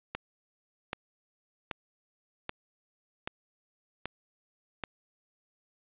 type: click train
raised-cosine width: 0.3 ms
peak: -17 dBFS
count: 7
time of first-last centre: 0.15-4.838 s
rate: 1.28 Hz
effects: resampled to 8000 Hz + 9-bit